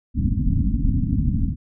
pink low-pass noise, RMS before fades -20 dBFS, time 0.14-1.56 s, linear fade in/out 50 ms, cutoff 280 Hz, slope 96 dB/octave, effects none

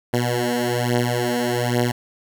10% pulse beating tone pair, 120.7 / 121.9 Hz, B2 / B2, -39 / -22 cents, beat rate 1.2 Hz, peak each -15 / -13 dBFS, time 0.13-1.92 s, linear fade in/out 10 ms, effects none

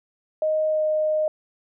sine tone with pitch glide, 622.3 to 617.6 Hz, D#5 to D#5, 0 to -13 cents, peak -19 dBFS, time 0.42-1.28 s, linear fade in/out 2 ms, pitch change -13 cents, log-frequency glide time 0.69-0.82 s, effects none

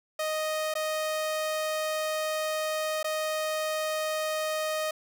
sawtooth tone with dropouts, 622.3 Hz, D#5, in tune, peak -24 dBFS, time 0.19-4.91 s, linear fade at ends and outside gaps 5 ms, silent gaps 0.74-0.752 / 3.03-3.043 s, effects none

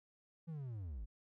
triangle linear sweep, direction down, 169.1 to 44.57 Hz, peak -40 dBFS, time 0.47-1.06 s, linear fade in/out 20 ms, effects none

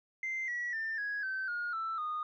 sine tone with pitch steps, 2082 / 1931.4 / 1791.7 / 1662.1 / 1541.8 / 1430.3 / 1326.8 / 1230.8 Hz, C7 / B6 / A6 / G#6 / G6 / F6 / E6 / D#6, -9 / -39 / +31 / +1 / -29 / +41 / +11 / -19 cents, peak -32 dBFS, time 0.23-2.23 s, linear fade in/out 2 ms, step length 250 ms, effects tanh soft clip ceiling -30 dBFS

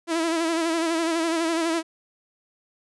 sawtooth tone with vibrato, 329.6 Hz, E4, in tune, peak -18 dBFS, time 0.07-1.83 s, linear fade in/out 50 ms, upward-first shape sine, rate 12 Hz, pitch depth 55 cents each way, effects resampled to 24000 Hz

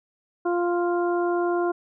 harmonic tone, 349.2 Hz, F4, in tune, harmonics 1 / 2 / 3 / 4, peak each -22 / -28 / -32 / -34 dBFS, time 0.45-1.72 s, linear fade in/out 10 ms, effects none

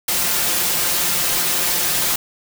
white noise with comb filter, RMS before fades -19 dBFS, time 0.08-2.16 s, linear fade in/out 5 ms, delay 5.7 ms, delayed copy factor +0.55, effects none

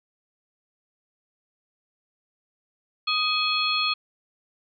sine tone cluster, 1247 / 2532 / 3353 / 4275 Hz, D#6 / D#7 / G#7 / C8, +3 / +30 / +16 / +36 cents, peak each -27 dBFS, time 3.07-3.94 s, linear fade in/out 10 ms, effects none

